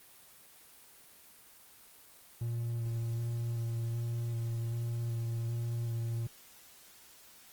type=tone with vibrato; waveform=triangle; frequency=116.54 Hz; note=A#2; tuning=in tune; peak=-30 dBFS; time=2.41-6.27 s; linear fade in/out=5 ms; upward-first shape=square; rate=1.3 Hz; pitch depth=13 cents each way; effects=white hiss -57 dBFS RMS until 7.52 s + Opus 24 kbps